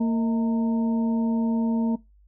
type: harmonic tone with a mistuned harmonic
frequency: 228.9 Hz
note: A#3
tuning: 31 cents flat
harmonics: 1 / 2 / 3 / 4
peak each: -20 / -35 / -38 / -37 dBFS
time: 0-1.96 s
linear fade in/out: 10 ms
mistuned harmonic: 3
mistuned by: -120 cents
effects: noise-tail reverb RT60 0.2 s tail -20 dB re dry + added 50 Hz sine -53 dBFS peak until 2.27 s